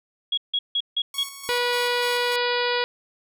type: tone bursts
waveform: sine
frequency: 3322 Hz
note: G#7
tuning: in tune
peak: -20 dBFS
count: 5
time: 0.32-1.235 s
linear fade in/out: 5 ms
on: 55 ms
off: 160 ms
type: tone with tremolo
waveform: 5% pulse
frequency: 1108.7 Hz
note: C#6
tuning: in tune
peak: -21 dBFS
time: 1.14-2.36 s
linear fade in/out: 2 ms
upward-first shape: square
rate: 3.4 Hz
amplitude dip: 45%
type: harmonic tone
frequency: 486.9 Hz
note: B4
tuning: 25 cents flat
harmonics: 1 / 2 / 3 / 4 / 5 / 6 / 7 / 8 / 9 / 10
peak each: -25 / -28 / -30 / -31 / -32 / -33 / -33 / -34 / -35 / -35 dBFS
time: 1.49-2.84 s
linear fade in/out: 0 ms
effects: none